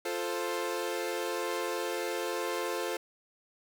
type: chord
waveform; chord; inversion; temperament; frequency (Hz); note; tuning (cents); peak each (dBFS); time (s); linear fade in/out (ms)
sawtooth; F major; none; equal; 349.2 / 440 / 523.3; F4 / A4 / C5; 0 / 0 / 0; -32; 0.05-2.97; 5
effects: none